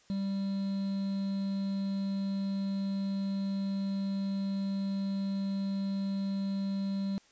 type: tone with quantisation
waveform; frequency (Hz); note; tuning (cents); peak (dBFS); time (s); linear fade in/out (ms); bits
triangle; 196; G3; 0; -28; 0.1-7.18; 0; 8
effects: white hiss -63 dBFS RMS until 7.31 s + resampled to 16000 Hz